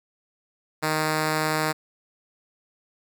5% pulse tone, 155.56 Hz, D#3, in tune, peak -11 dBFS, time 0.82-1.73 s, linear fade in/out 20 ms, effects none

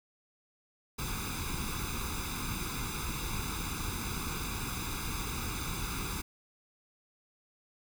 pink noise with comb filter, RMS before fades -36 dBFS, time 0.98-6.22 s, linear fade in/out 10 ms, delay 0.81 ms, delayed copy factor +0.85, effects none

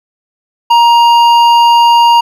triangle tone with hard clipping, 940 Hz, A#5, 14 cents sharp, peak -5 dBFS, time 0.7-2.21 s, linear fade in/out 10 ms, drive 13 dB, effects none

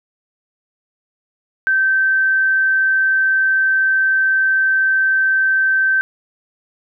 sine tone, 1551 Hz, G6, 19 cents flat, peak -12 dBFS, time 1.67-6.01 s, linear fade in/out 0 ms, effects none

